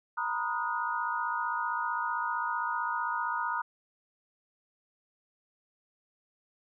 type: chord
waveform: sine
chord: B major seventh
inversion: third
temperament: equal with one note detuned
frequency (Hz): 932.3 / 987.8 / 1244.5 / 1447.8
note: A#5 / B5 / D#6 / F#6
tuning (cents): 0 / 0 / 0 / -38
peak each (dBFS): -34 / -36 / -34 / -35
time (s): 0.17-3.62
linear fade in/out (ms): 10
effects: none